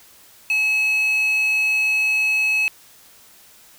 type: tone with high-pass filter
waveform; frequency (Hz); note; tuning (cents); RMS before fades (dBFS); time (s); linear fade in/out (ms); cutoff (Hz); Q
square; 857; A5; -46; -19; 0.5-2.68; 0; 2600; 8.1
effects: white hiss -49 dBFS RMS until 3.78 s